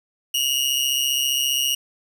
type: tone with amplitude modulation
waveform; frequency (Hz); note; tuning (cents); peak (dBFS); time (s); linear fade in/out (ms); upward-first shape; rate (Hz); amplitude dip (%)
sawtooth; 2868; F7; +45; -13; 0.34-1.75; 5; sine; 135; 70
effects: none